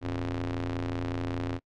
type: ring-modulated tone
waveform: sawtooth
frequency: 85.2 Hz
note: F2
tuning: 42 cents flat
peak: -23 dBFS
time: 0.01-1.6 s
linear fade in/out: 50 ms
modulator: 186 Hz
effects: noise-tail reverb RT60 0.1 s tail -24 dB re dry + low-pass 4000 Hz 12 dB/octave